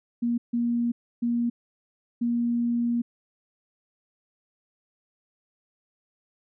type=tone bursts at uneven times; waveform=sine; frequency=237.1 Hz; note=A#3; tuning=30 cents sharp; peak=-22 dBFS; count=4; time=0.22-0.38 / 0.53-0.92 / 1.22-1.5 / 2.21-3.02 s; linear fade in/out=10 ms; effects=none